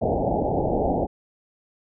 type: low-pass noise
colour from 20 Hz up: white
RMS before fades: -23 dBFS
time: 0.01-1.07 s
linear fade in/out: 20 ms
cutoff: 820 Hz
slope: 96 dB/octave
effects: none